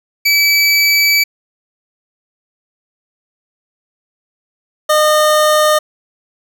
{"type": "tone pair in turn", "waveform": "25% pulse", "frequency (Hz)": [2300, 610.4], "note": ["D7", "D#5"], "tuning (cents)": [-37, -33], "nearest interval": "octave + major seventh", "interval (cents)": 2296, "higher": "first", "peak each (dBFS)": -5, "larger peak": "neither", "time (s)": [[0.25, 1.24], [4.89, 5.79]], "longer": "first", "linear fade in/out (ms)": 10, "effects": []}